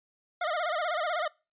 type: tone with vibrato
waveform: 25% pulse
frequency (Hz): 659.3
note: E5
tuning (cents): 0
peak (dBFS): -24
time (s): 0.41-1.28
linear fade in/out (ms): 5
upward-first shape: sine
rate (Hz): 16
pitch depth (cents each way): 160
effects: noise-tail reverb RT60 0.3 s tail -24 dB re dry + resampled to 8000 Hz